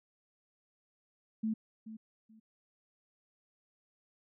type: tone with echo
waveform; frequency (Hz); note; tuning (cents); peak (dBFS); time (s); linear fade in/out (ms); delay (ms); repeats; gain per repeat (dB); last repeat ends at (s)
sine; 220; A3; 0; -30; 1.43-1.54; 10; 430; 2; -13; 2.4
effects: none